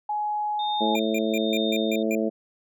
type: tone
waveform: sine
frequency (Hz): 840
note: G#5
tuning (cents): +19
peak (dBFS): -24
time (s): 0.09-0.96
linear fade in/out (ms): 5
type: tone with tremolo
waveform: sine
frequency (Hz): 3651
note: A#7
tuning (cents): -37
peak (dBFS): -29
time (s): 0.59-2.03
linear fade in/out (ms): 5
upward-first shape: sine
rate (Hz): 1.2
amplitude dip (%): 70
type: harmonic tone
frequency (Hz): 110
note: A2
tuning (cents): 0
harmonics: 2 / 3 / 4 / 5 / 6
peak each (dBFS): -26 / -28 / -29 / -30 / -31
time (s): 0.8-2.3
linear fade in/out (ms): 20
type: tone bursts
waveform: square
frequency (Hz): 2394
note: D7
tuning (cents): +33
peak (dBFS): -30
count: 7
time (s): 0.95-2.151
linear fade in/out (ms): 2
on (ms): 43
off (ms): 150
effects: none